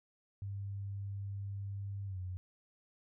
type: tone with pitch glide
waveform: sine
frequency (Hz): 99.4 to 91.68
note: G2 to F#2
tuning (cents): +25 to -15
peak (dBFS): -38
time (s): 0.42-2.37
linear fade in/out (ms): 0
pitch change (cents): -140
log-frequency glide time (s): 2.06-2.19
effects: none